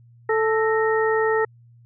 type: harmonic tone with a mistuned harmonic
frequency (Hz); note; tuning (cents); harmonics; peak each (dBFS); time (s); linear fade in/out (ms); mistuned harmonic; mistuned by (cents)
440; A4; 0; 1 / 2 / 3 / 4; -19 / -26 / -28 / -26; 0.29-1.45; 5; 4; +94
effects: added 118 Hz sine -48 dBFS peak until 1.85 s